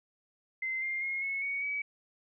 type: tone with pitch steps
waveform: sine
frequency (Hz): 2070 / 2110 / 2150 / 2192 / 2234 / 2277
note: C7 / C7 / C7 / C#7 / C#7 / C#7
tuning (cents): -19 / +14 / +47 / -20 / +13 / +46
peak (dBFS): -31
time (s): 0.62-1.82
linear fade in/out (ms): 5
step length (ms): 200
effects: none